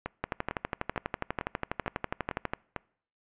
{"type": "two click trains", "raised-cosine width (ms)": 0.5, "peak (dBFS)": [-17, -14], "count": [7, 29], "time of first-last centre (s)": [[0.06, 2.763], [0.24, 2.535]], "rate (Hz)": [2.22, 12.2], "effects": ["noise-tail reverb RT60 0.6 s tail -25 dB re dry", "resampled to 8000 Hz"]}